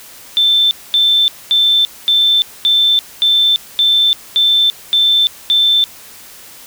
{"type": "tone bursts", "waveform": "sine", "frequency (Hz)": 3545, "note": "A7", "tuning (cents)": 12, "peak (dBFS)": -8, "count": 10, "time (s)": [0.37, 5.84], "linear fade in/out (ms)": 0, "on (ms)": 340, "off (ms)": 230, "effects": ["white hiss -37 dBFS RMS until 6.66 s"]}